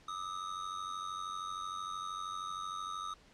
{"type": "ring-modulated tone", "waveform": "square", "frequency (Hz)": 1243, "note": "D#6", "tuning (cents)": -2, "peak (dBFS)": -36, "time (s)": [0.08, 3.14], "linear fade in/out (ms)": 5, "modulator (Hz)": 46.5, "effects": ["pink hiss -62 dBFS RMS until 3.33 s", "low-pass 6000 Hz 12 dB/octave"]}